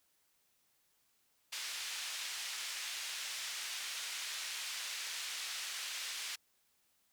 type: band-pass noise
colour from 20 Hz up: pink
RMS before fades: -42 dBFS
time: 1.52-6.36 s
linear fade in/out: 10 ms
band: 2300 to 7500 Hz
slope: 12 dB/octave
effects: white hiss -75 dBFS RMS until 7.12 s